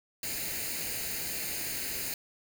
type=noise with comb filter; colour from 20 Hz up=white; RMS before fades=-35 dBFS; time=0.23-2.14 s; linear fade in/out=2 ms; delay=0.44 ms; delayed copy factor=+0.65; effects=none